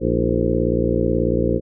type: harmonic tone with a mistuned harmonic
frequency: 58.27 Hz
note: A#1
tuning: in tune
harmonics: 1 / 2 / 3 / 4 / 5 / 6 / 7 / 8 / 9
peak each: -25 / -25 / -25 / -25 / -25 / -25 / -25 / -25 / -25 dBFS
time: 0-1.61 s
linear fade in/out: 50 ms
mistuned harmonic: 5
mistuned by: +97 cents
effects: none